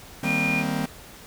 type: chord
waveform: 45% pulse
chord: C minor seventh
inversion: first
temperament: just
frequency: 156.98 / 196.22 / 235.5 / 261.6 Hz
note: Eb3 / G3 / Bb3 / C4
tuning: +16 / +2 / +18 / 0 cents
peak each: -30 dBFS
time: 0.23-0.86 s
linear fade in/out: 5 ms
type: tone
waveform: sine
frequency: 2425 Hz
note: D#7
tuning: 45 cents flat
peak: -23 dBFS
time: 0.24-0.64 s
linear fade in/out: 50 ms
effects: pink hiss -45 dBFS RMS until 1.26 s